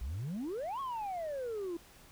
sine exponential two-way sweep, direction up then down, 54.7 to 1120 to 328.7 Hz, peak -33 dBFS, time 0.01-1.77 s, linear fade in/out 5 ms, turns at 0.8 s, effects tanh soft clip ceiling -34 dBFS + pink hiss -58 dBFS RMS until 2.11 s

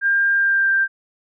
sine tone with pitch glide, 1600 to 1578.9 Hz, G6 to G6, +35 to +12 cents, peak -14 dBFS, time 0.01-0.88 s, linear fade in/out 50 ms, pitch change -23 cents, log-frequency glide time 0.33-0.72 s, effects none

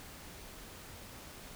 silence, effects pink hiss -50 dBFS RMS until 1.55 s

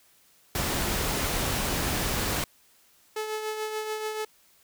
pink noise, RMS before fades -28 dBFS, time 0.55-2.44 s, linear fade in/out 2 ms
sawtooth tone with tremolo, 431.7 Hz, A4, 33 cents flat, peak -24 dBFS, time 3.16-4.25 s, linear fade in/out 5 ms, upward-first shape triangle, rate 6.9 Hz, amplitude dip 50%
effects white hiss -61 dBFS RMS until 4.63 s

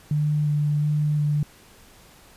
sine tone with vibrato, 148.9 Hz, D3, 24 cents sharp, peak -19 dBFS, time 0.11-1.43 s, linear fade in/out 2 ms, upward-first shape square, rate 1.4 Hz, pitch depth 10 cents each way, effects pink hiss -51 dBFS RMS until 2.36 s + resampled to 32000 Hz

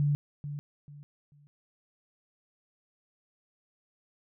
sine tone with echo, 145.2 Hz, D3, 19 cents flat, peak -23 dBFS, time 0-0.15 s, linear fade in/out 0 ms, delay 440 ms, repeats 3, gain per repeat -11 dB, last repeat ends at 1.47 s, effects none

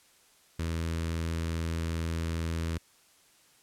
sawtooth tone with notch filter, 82.41 Hz, E2, in tune, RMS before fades -32 dBFS, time 0.59-2.78 s, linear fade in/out 5 ms, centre 750 Hz, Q 1.4, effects white hiss -62 dBFS RMS until 3.62 s + low-pass 11000 Hz 12 dB/octave

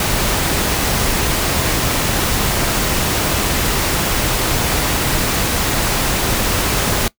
pink noise, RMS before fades -17 dBFS, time 0-7.08 s, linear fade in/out 2 ms, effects noise-tail reverb RT60 0.1 s tail -21 dB re dry

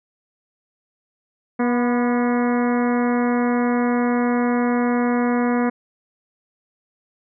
harmonic tone with a mistuned harmonic, 242.1 Hz, B3, 34 cents flat, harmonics 1 / 2 / 3 / 4 / 5 / 6 / 7 / 8 / 9, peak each -18 / -24 / -28 / -30 / -32 / -34 / -35 / -36 / -37 dBFS, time 1.59-5.7 s, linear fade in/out 10 ms, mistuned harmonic 4, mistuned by +38 cents, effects none

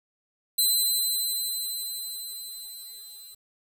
15% pulse tone with level ramp, 4047 Hz, B7, 42 cents sharp, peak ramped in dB -13 to -38 dBFS, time 0.58-3.35 s, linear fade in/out 10 ms, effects 9-bit

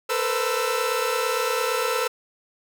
sawtooth tone cluster, 447.7 / 485.1 / 514 / 1325 Hz, A4 / B4 / C5 / E6, +30 / -31 / -31 / +9 cents, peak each -24 dBFS, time 0.09-2.08 s, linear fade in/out 10 ms, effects none

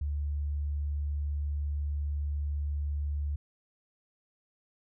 sine tone, 72.8 Hz, D2, 15 cents flat, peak -29 dBFS, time 0.01-3.36 s, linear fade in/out 5 ms, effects none

